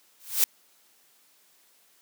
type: noise with exponential growth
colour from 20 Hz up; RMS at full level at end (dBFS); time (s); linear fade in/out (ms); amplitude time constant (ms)
blue; -17; 0.2-0.44; 1; 52
effects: white hiss -62 dBFS RMS until 2.01 s + high-pass 200 Hz 12 dB/octave

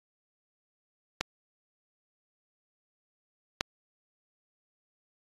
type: clicks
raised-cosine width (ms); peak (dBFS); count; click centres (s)
0.2; -10 / -8; 2; 1.21 / 3.609
effects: AAC 32 kbps

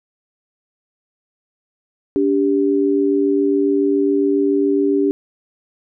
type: tone pair together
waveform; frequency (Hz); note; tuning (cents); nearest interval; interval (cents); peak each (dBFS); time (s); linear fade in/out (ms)
sine; 287.1 / 394.3; D4 / G4; -39 / +10; perfect fourth; 549; -16; 2.16-5.11; 0
effects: none

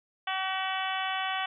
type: harmonic tone with a mistuned harmonic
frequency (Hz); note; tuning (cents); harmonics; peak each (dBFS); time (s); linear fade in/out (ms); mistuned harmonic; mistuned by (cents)
380; F#4; +46; 2 / 3 / 4 / 5 / 6 / 7 / 8 / 9; -33 / -36 / -37 / -38 / -40 / -41 / -37 / -41; 0.27-1.46; 5; 8; -25
effects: none

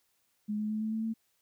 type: tone with pitch steps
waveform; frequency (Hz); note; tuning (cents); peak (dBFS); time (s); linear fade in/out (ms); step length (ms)
sine; 210.2 / 212.9 / 215.6 / 218.4 / 221.2 / 224; G#3 / G#3 / A3 / A3 / A3 / A3; +21 / +43 / -35 / -13 / +9 / +31; -30; 0.48-1.14; 20; 110
effects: white hiss -74 dBFS RMS until 1.41 s

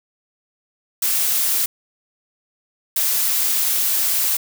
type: noise bursts at uneven times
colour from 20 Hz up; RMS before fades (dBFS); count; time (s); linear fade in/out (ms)
blue; -19; 2; 1.02-1.66 / 2.96-4.37; 5
effects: none

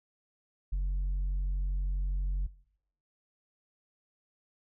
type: tone with tanh clipping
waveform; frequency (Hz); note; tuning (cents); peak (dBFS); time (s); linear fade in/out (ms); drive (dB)
triangle; 46.2; F#1; -2; -28; 0.72-2.47; 10; 7
effects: noise-tail reverb RT60 0.7 s tail -20 dB re dry

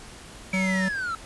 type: linear sweep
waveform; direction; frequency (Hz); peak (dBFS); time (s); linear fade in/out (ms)
triangle; down; 2300 to 1300; -25; 0.53-1.15; 2
type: tone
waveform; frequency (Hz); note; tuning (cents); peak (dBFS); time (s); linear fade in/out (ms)
square; 188.7; F#3; +34; -24; 0.53-0.89; 10
effects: pink hiss -44 dBFS RMS until 1.25 s + resampled to 24000 Hz

